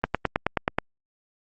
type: click train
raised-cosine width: 0.5 ms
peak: -6 dBFS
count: 8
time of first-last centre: 0.04-0.785 s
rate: 9.39 Hz
effects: Opus 32 kbps